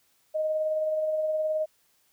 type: tone with tremolo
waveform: sine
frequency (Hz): 622.3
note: D#5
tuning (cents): 0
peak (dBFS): -23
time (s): 0.34-1.66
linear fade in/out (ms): 20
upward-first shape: sine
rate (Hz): 19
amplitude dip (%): 30
effects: white hiss -67 dBFS RMS until 2.12 s